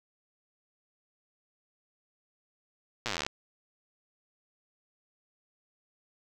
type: slowing click train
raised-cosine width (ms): 0.2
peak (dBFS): -14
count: 19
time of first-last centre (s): 3.06-3.265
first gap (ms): 8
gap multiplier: 1.04
effects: none